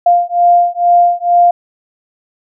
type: beating tone pair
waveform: sine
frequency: 698.5 / 700.7 Hz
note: F5 / F5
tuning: 0 / +6 cents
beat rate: 2.2 Hz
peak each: -10 dBFS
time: 0.06-1.51 s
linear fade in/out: 5 ms
effects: none